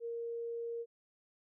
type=tone; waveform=sine; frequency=466.2 Hz; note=A#4; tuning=in tune; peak=-37 dBFS; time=0-0.86 s; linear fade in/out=50 ms; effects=none